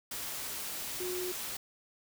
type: tone in noise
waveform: sine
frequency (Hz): 363.2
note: F#4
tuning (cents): -32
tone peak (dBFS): -35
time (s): 1-1.32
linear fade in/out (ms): 5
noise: white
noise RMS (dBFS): -39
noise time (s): 0.11-1.57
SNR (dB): +1
effects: none